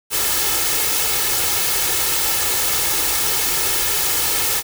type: noise with comb filter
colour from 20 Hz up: white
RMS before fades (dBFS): -19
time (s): 0.1-4.63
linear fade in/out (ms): 50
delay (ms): 2.3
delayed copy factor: +0.6
effects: none